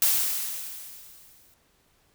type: noise with exponential decay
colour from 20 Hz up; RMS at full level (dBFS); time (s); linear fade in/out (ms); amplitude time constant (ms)
blue; -20; 0.02-1.54; 1; 330
effects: pink hiss -65 dBFS RMS until 2.14 s